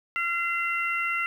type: harmonic tone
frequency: 685 Hz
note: F5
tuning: 34 cents flat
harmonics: 2 / 3 / 4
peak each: -29 / -28 / -31 dBFS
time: 0.16-1.26 s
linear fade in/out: 0 ms
effects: 9-bit